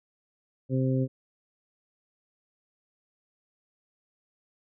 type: harmonic tone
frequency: 130.81 Hz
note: C3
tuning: in tune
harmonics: 1 / 2 / 3 / 4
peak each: -25 / -28 / -34 / -34 dBFS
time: 0.69-1.08 s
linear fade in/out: 50 ms
effects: none